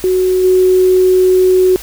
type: tone with level steps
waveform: sine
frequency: 370 Hz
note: F#4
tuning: in tune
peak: -9 / -6 dBFS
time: 0.04-1.76 s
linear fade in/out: 0 ms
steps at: 0.43 s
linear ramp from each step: 20 ms
effects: added 50 Hz sine -34 dBFS peak until 1.82 s + white hiss -31 dBFS RMS until 1.82 s